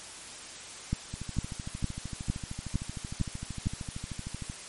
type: two click trains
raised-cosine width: 5 ms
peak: -15 / -24 dBFS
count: 7 / 45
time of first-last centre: 0.93-3.67 / 1.14-4.499 s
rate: 2.19 / 13.1 Hz
effects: white hiss -44 dBFS RMS until 4.68 s + MP3 48 kbps